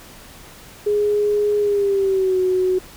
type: tone with pitch glide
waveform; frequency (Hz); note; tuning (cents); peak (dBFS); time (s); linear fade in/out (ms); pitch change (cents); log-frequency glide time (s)
sine; 415.3 to 370; G#4 to F#4; 0 to 0; -15; 0.86-2.79; 10; -200; 1.59-2.39
effects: pink hiss -42 dBFS RMS until 2.96 s